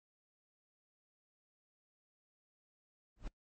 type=noise with exponential growth; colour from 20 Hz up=brown; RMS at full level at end=-36 dBFS; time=3.16-3.28 s; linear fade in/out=5 ms; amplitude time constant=26 ms; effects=noise-tail reverb RT60 0.1 s tail -23 dB re dry + MP3 32 kbps